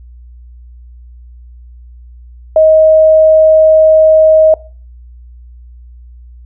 sine tone, 630 Hz, D#5, 21 cents sharp, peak -3 dBFS, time 2.56-4.54 s, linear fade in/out 2 ms, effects noise-tail reverb RT60 0.4 s tail -21 dB re dry + added 60 Hz sine -32 dBFS peak until 6.45 s

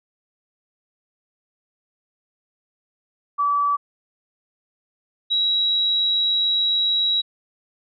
sine tone pair in turn, 1151 / 3871 Hz, D6 / B7, -35 / -35 cents, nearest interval octave + major sixth, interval 2100 cents, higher second, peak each -17 dBFS, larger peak neither, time 3.38-3.77 / 5.3-7.22 s, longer second, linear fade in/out 20 ms, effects none

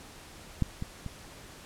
clicks, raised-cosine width 5 ms, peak -13 / -21 / -24 dBFS, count 3, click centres 0.623 / 0.824 / 1.063 s, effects pink hiss -49 dBFS RMS until 1.65 s + low-pass 11000 Hz 12 dB/octave

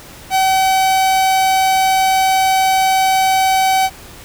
45% pulse tone, 762 Hz, G5, 49 cents flat, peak -11 dBFS, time 0.3-3.9 s, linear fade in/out 50 ms, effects pink hiss -37 dBFS RMS until 4.24 s

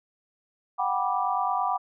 sine chord, G major seventh, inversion third, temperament just, 735 / 784 / 980 / 1176 Hz, F#5 / G5 / B5 / D6, -12 / 0 / -14 / +2 cents, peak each -29 dBFS, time 0.78-1.78 s, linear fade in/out 20 ms, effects none

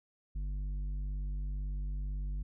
triangle tone with tanh clipping, 49 Hz, G1, in tune, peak -35 dBFS, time 0.35-2.43 s, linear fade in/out 10 ms, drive 12 dB, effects none

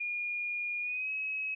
sine tone with pitch glide, 2430 to 2558 Hz, D#7 to D#7, -42 to +47 cents, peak -32 dBFS, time 0-1.55 s, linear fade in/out 10 ms, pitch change +89 cents, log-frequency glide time 0.81-1.1 s, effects none

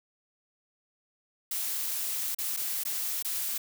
blue noise with dropouts, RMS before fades -32 dBFS, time 1.51-3.58 s, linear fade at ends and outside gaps 5 ms, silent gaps 2.348-2.385 / 2.566-2.571 / 2.837-2.851 / 3.226-3.247 s, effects none

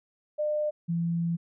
sine tone pair in turn, 602 / 168.93 Hz, D5 / E3, +43 / +43 cents, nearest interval octave + minor seventh, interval 2200 cents, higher first, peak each -25 dBFS, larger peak neither, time 0.38-0.71 / 0.88-1.37 s, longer second, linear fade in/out 20 ms, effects none

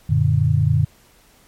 sine chord, Gb augmented, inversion none, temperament equal with one note detuned, 92.5 / 116.54 / 147.26 Hz, Gb2 / Bb2 / D3, 0 / 0 / +5 cents, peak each -19 / -18 / -17 dBFS, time 0.09-0.85 s, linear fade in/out 10 ms, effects pink hiss -53 dBFS RMS until 1.47 s + MP3 64 kbps

